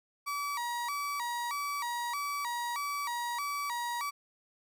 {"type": "tone with vibrato", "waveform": "35% pulse", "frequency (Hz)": 1046.5, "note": "C6", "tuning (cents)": 0, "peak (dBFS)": -31, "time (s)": [0.26, 4.11], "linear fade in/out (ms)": 20, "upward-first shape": "square", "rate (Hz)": 1.6, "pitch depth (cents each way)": 160, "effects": []}